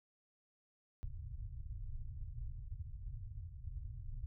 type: low-pass noise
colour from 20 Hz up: pink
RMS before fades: -45 dBFS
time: 1.03-4.26 s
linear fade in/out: 0 ms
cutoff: 130 Hz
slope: 96 dB/octave
effects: none